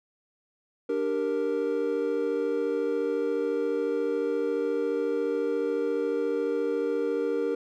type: chord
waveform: triangle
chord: G minor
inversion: second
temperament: equal with one note detuned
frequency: 294.7 / 392 / 466.2 Hz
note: D4 / G4 / Bb4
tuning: +6 / 0 / 0 cents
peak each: -30 / -29 / -25 dBFS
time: 0.89-7.55 s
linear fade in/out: 5 ms
effects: none